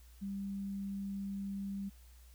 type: tone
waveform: sine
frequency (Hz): 197.5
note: G3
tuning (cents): +13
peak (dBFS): -37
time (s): 0.21-1.9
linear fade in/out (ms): 20
effects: added 60 Hz sine -55 dBFS peak until 2.34 s + white hiss -66 dBFS RMS until 2.34 s